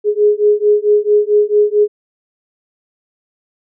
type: beating tone pair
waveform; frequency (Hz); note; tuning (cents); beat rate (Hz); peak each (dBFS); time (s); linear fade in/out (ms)
sine; 415.3 / 419.8; G#4 / G#4; 0 / +19; 4.5; -12; 0.04-1.88; 50
effects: none